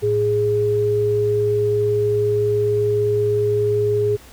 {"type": "tone pair together", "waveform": "sine", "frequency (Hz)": [109.89, 415.3], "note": ["A2", "G#4"], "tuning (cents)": [-2, 0], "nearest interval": "octave + major seventh", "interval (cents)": 2302, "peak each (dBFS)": [-23, -16], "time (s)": [0.02, 4.17], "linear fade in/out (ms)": 20, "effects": ["added 60 Hz sine -48 dBFS peak until 4.32 s", "pink hiss -45 dBFS RMS until 4.32 s"]}